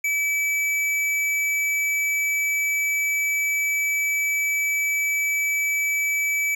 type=tone with hard clipping; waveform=sine; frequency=2300 Hz; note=D7; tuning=37 cents flat; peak=-22 dBFS; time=0.04-6.55 s; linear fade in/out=5 ms; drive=14 dB; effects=none